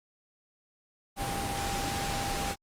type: tone in noise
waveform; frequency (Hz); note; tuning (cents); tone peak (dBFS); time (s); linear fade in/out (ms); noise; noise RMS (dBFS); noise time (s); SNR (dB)
sine; 796; G5; +26; -35; 1.16-2.56; 50; pink; -33; 1.16-2.56; -5
effects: low-pass 11000 Hz 12 dB/octave + Opus 32 kbps